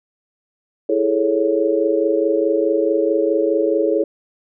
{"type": "chord", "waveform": "sine", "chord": "A major seventh", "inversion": "second", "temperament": "equal", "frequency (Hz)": [329.6, 415.3, 440, 554.4], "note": ["E4", "G#4", "A4", "C#5"], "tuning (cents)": [0, 0, 0, 0], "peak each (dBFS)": -20, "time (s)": [0.89, 4.04], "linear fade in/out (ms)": 5, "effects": []}